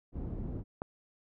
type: low-pass noise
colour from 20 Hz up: pink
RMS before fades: -38 dBFS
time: 0.12-0.64 s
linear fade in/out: 50 ms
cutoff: 300 Hz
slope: 12 dB/octave
type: click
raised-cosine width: 1 ms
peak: -22 dBFS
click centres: 0.819 s
effects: none